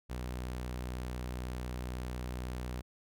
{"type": "tone", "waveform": "sawtooth", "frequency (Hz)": 62, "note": "B1", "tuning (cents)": 7, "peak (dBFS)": -33, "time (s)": [0.09, 2.82], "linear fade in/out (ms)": 20, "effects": []}